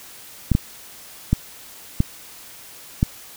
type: clicks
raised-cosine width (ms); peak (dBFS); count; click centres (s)
5; -3; 5; 0.517 / 0.551 / 1.33 / 2.004 / 3.029
effects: white hiss -42 dBFS RMS until 3.36 s